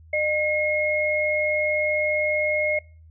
sine tone pair together, 607.7 / 2157 Hz, D#5 / C#7, -41 / -48 cents, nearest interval octave + minor seventh, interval 2193 cents, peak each -23 dBFS, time 0.13-2.79 s, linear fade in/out 5 ms, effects noise-tail reverb RT60 0.4 s tail -25 dB re dry + added 80 Hz sine -46 dBFS peak until 3.1 s

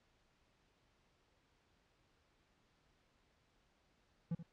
triangle tone with echo, 167.6 Hz, E3, 29 cents sharp, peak -33 dBFS, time 4.31-4.35 s, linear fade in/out 5 ms, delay 79 ms, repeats 1, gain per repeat -12 dB, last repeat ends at 4.429 s, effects pink hiss -75 dBFS RMS until 4.52 s + low-pass 5000 Hz 12 dB/octave

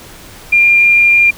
sine tone, 2398 Hz, D7, 36 cents sharp, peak -5 dBFS, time 0.52-1.31 s, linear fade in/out 10 ms, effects pink hiss -35 dBFS RMS until 1.37 s

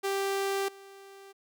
sawtooth tone with level steps, 392.5 Hz, G4, 2 cents sharp, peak -24 / -44 dBFS, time 0.03-1.33 s, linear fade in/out 20 ms, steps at 0.68 s, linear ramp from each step 5 ms, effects none

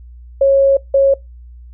sine tone bursts at uneven times, 548 Hz, C#5, 20 cents flat, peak -7 dBFS, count 2, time 0.41-0.77 / 0.94-1.14 s, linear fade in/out 5 ms, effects noise-tail reverb RT60 0.2 s tail -24 dB re dry + added 60 Hz sine -34 dBFS peak until 1.73 s

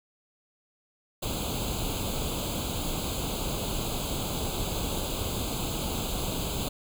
pink noise with comb filter, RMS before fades -31 dBFS, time 1.22-6.69 s, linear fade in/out 10 ms, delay 0.27 ms, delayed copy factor +0.95, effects none

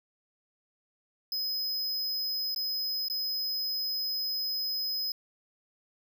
square tone with dropouts, 5060 Hz, D#8, 28 cents sharp, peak -30 dBFS, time 1.32-5.12 s, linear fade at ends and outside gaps 2 ms, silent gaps 2.547-2.561 / 3.084-3.099 s, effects none

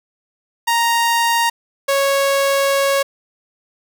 sawtooth tone pair in turn, 932.3 / 552.6 Hz, A#5 / C#5, 0 / -6 cents, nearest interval major sixth, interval 906 cents, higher first, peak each -10 dBFS, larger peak neither, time 0.67-1.5 / 1.88-3.03 s, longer second, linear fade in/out 10 ms, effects none

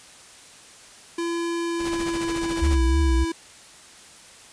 square tone with pitch glide, 338.8 to 330.5 Hz, E4 to E4, +48 to +5 cents, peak -25 dBFS, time 1.18-3.32 s, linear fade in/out 5 ms, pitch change -43 cents, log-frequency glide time 1.64-2.91 s
pink noise with tremolo, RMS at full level -31 dBFS, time 1.78-2.79 s, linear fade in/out 50 ms, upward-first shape sine, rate 14 Hz, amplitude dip 75%
sine tone with vibrato, 66.7 Hz, C2, 34 cents sharp, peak -17 dBFS, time 2.61-3.25 s, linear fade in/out 20 ms, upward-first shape triangle, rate 3.2 Hz, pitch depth 210 cents each way
effects white hiss -47 dBFS RMS until 4.52 s + resampled to 22050 Hz

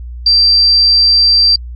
sine tone, 4699 Hz, D8, in tune, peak -5 dBFS, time 0.26-1.56 s, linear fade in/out 5 ms, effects added 60 Hz sine -23 dBFS peak until 1.75 s + MP3 32 kbps

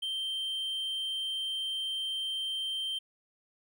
triangle tone, 3136 Hz, G7, in tune, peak -30 dBFS, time 0.02-2.99 s, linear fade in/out 10 ms, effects none

